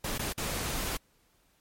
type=noise with dropouts; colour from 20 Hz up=pink; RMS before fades=-33 dBFS; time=0.04-0.97 s; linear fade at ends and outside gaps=5 ms; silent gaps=0.18-0.192 / 0.327-0.377 s; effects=pink hiss -68 dBFS RMS until 1.6 s + MP3 64 kbps